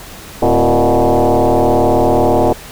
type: tone with frequency modulation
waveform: sine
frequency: 139 Hz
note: C#3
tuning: 5 cents sharp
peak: -8 dBFS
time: 0.42-2.53 s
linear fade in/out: 5 ms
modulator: 120 Hz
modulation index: 5.9
effects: pink hiss -33 dBFS RMS until 2.71 s